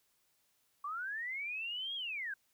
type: linear two-way sweep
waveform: sine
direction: up then down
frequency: 1119 to 3322 to 1525 Hz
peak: -37 dBFS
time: 0.84-2.34 s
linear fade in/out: 5 ms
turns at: 1.95 s
effects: white hiss -75 dBFS RMS until 2.53 s